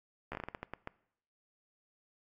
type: slowing click train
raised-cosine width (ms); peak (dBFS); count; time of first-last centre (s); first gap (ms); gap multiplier
0.5; -24; 11; 0.32-0.874; 13; 1.3
effects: noise-tail reverb RT60 0.7 s tail -21 dB re dry + AAC 64 kbps